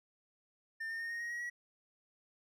triangle tone with pitch steps, 1800 / 1819.9 / 1839.9 / 1860.3 / 1880.8 / 1901.5 / 1922.5 Hz, A6 / A#6 / A#6 / A#6 / A#6 / A#6 / B6, +39 / -42 / -23 / -4 / +15 / +34 / -47 cents, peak -36 dBFS, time 0.8-1.5 s, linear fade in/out 10 ms, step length 100 ms, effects none

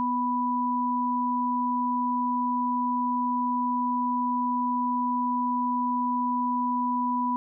sine tone pair together, 246.9 / 987.6 Hz, B3 / B5, 0 / 0 cents, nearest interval 2 octaves, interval 2400 cents, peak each -28 / -25 dBFS, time 0-7.36 s, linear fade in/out 0 ms, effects none

